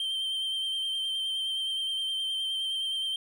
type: tone with vibrato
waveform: triangle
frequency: 3136 Hz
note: G7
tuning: in tune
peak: -27 dBFS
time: 0-3.16 s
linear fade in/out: 2 ms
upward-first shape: triangle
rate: 9.6 Hz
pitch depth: 25 cents each way
effects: none